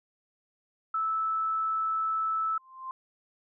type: tone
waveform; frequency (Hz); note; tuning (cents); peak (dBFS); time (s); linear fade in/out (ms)
sine; 1311; E6; -10; -26; 0.94-2.58; 5
type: tone with exponential growth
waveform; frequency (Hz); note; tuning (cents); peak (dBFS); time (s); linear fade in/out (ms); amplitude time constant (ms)
sine; 1046.5; C6; 0; -32; 2.45-2.91; 1; 100
effects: none